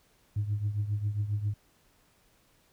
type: tone with tremolo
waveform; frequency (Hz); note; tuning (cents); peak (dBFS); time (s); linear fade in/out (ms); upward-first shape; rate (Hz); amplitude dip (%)
sine; 103.83; G#2; 0; -23; 0.36-1.54; 5; triangle; 7.4; 80
effects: tanh soft clip ceiling -23 dBFS + pink hiss -66 dBFS RMS until 2.72 s